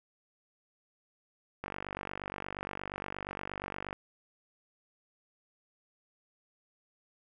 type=click train; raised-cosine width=0.5 ms; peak=-22 dBFS; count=112; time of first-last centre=1.64-3.929 s; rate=48.5 Hz; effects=none